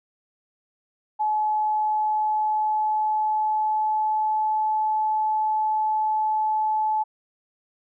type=tone with pitch glide; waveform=sine; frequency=855 to 863.4 Hz; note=A5 to A5; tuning=-50 to -33 cents; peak=-20 dBFS; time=1.19-7.04 s; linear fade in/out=20 ms; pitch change=+17 cents; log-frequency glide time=1.43-4.68 s; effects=none